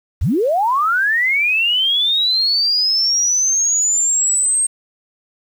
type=linear sweep; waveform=sine; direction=up; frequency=48.21 to 8500 Hz; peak=-13 dBFS; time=0.21-4.67 s; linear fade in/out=10 ms; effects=7-bit